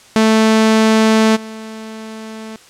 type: tone with level steps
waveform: sawtooth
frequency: 220 Hz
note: A3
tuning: in tune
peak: -5 / -24 dBFS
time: 0.16-2.56 s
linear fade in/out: 0 ms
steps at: 1.35 s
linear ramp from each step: 20 ms
effects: white hiss -44 dBFS RMS until 2.69 s + low-pass 8000 Hz 12 dB/octave